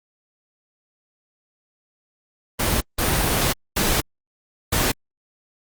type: noise bursts at uneven times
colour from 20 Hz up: pink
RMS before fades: -20 dBFS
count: 4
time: 2.59-2.81 / 2.98-3.53 / 3.76-4.01 / 4.72-4.92 s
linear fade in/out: 10 ms
effects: Opus 24 kbps